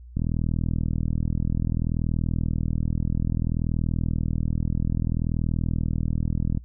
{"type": "click train", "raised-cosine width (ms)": 5, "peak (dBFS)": -13, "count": 261, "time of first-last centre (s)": [0.17, 6.574], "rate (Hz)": 40.6, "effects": ["noise-tail reverb RT60 0.1 s tail -23 dB re dry", "added 60 Hz sine -41 dBFS peak until 6.64 s"]}